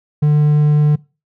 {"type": "tone", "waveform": "triangle", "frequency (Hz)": 149.2, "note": "D3", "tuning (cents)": 28, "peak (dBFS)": -7, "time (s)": [0.22, 0.96], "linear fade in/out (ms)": 10, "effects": ["noise-tail reverb RT60 0.3 s tail -22 dB re dry"]}